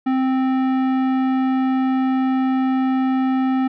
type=tone with tanh clipping; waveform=sine; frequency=261.6 Hz; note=C4; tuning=in tune; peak=-18 dBFS; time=0.06-3.68 s; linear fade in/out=10 ms; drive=15 dB; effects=none